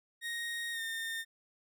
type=tone with pitch glide; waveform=30% pulse; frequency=1867 to 1819.1 Hz; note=A#6 to A#6; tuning=+2 to -43 cents; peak=-33 dBFS; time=0.21-1.25 s; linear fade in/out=50 ms; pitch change=-45 cents; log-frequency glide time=0.72-0.81 s; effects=none